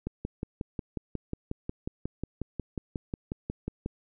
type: click train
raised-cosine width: 3 ms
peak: -19 dBFS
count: 22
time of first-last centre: 0.07-3.861 s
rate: 5.54 Hz
effects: none